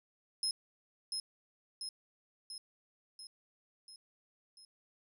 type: tone with echo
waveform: 35% pulse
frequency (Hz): 5150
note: E8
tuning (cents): -41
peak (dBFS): -29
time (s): 0.43-0.51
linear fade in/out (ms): 2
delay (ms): 690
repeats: 6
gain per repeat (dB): -4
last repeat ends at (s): 4.65
effects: none